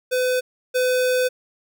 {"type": "tone pair in turn", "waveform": "square", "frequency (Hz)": [505, 505], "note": ["B4", "B4"], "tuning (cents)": [39, 39], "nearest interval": "unison", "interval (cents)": 0, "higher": "neither", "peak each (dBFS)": [-19, -18], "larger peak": "second", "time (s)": [[0.11, 0.41], [0.74, 1.29]], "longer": "second", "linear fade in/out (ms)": 20, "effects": []}